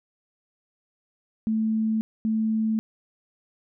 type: tone pair in turn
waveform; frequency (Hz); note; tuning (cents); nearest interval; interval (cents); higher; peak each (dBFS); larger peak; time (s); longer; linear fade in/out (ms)
sine; 220 / 220; A3 / A3; 0 / 0; unison; 0; neither; -21; neither; 1.47-2.01 / 2.25-2.79; neither; 0
effects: none